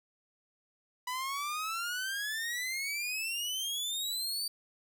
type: exponential sweep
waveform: sawtooth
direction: up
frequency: 985 to 4652 Hz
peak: -30 dBFS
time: 1.07-4.48 s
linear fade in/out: 5 ms
effects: none